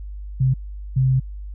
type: tone bursts at uneven times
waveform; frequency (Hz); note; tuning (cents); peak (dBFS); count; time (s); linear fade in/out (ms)
sine; 130.81; C3; 0; -14; 2; 0.4-0.54 / 0.96-1.2; 10
effects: added 50 Hz sine -30 dBFS peak until 1.54 s